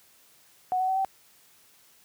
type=tone with pitch steps; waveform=sine; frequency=738 / 749.2 / 760.5 / 772 Hz; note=F#5 / F#5 / F#5 / G5; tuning=-5 / +21 / +47 / -27 cents; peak=-23 dBFS; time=0.72-1.048 s; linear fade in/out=0 ms; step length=82 ms; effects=white hiss -59 dBFS RMS until 2.04 s + high-pass 60 Hz 12 dB/octave